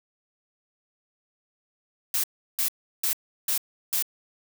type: noise bursts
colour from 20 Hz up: blue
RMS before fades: -25 dBFS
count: 5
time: 2.14-4.025 s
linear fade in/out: 2 ms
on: 97 ms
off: 350 ms
effects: none